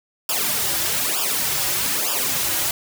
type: noise with flanger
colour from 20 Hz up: white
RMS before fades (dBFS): -22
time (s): 0.29-2.71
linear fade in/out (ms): 2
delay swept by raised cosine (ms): 0.48 to 4.58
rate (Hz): 1.1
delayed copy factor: -1
effects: none